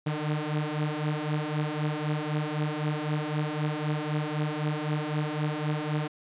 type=beating tone pair; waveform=sawtooth; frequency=149.2 / 153.1 Hz; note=D3 / D#3; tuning=+28 / -28 cents; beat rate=3.9 Hz; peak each=-27 / -26 dBFS; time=0.06-6.08 s; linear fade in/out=10 ms; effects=resampled to 8000 Hz